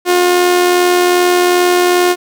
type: tone with amplitude modulation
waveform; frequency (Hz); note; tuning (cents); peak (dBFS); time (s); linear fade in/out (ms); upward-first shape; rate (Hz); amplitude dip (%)
sawtooth; 357.2; F4; +39; -3; 0.05-2.16; 50; sine; 82.5; 35
effects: none